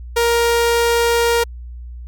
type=tone; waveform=sawtooth; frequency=469.1 Hz; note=A#4; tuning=11 cents sharp; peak=-9 dBFS; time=0.16-1.44 s; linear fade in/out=10 ms; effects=added 60 Hz sine -29 dBFS peak until 2.07 s + MP3 96 kbps